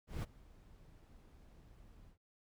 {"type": "noise with ADSR envelope", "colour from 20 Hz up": "brown", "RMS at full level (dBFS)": -37, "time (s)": [0.07, 2.18], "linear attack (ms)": 160, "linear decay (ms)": 22, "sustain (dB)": -23, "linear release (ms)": 96, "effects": []}